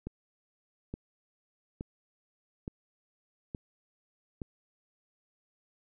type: click train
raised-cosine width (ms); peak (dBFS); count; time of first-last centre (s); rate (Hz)
3; -24; 6; 0.07-4.418; 1.15
effects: none